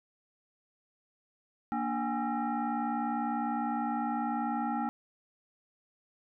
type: tone with frequency modulation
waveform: sine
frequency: 293.7 Hz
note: D4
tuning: in tune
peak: -29 dBFS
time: 1.72-4.89 s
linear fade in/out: 0 ms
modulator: 527 Hz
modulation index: 1.7
effects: none